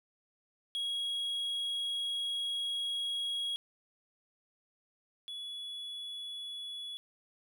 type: tone pair in turn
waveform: triangle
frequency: 3310 / 3399 Hz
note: G#7 / G#7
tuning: -6 / +39 cents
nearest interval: unison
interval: 45 cents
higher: second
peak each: -31 / -38 dBFS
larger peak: first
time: 0.75-3.56 / 5.28-6.97 s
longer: first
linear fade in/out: 0 ms
effects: none